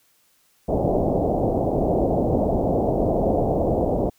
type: low-pass noise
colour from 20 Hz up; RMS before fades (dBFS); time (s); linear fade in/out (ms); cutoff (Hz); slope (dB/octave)
white; -21; 0.68-4.1; 10; 730; 48
effects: white hiss -62 dBFS RMS until 4.18 s